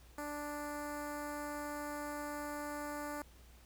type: tone with notch filter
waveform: 10% pulse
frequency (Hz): 293.7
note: D4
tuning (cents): 0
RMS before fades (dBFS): -42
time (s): 0.18-3.22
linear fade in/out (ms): 2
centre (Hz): 3500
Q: 0.63
effects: added 60 Hz sine -58 dBFS peak until 3.65 s + pink hiss -64 dBFS RMS until 3.65 s